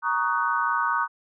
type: chord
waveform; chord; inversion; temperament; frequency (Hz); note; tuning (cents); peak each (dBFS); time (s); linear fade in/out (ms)
sine; D# minor seventh; second; just; 933.4 / 1120.1 / 1244.5 / 1493.4; A#5 / C#6 / D#6 / F#6; +2 / +18 / 0 / +16; -27; 0.02-1.08; 50
effects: none